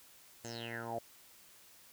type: tone with low-pass filter sweep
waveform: 10% pulse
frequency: 116.54 Hz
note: A#2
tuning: in tune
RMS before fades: -42 dBFS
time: 0.44-0.99 s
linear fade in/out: 5 ms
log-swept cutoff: 7500 to 600 Hz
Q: 9.1
effects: white hiss -60 dBFS RMS until 1.92 s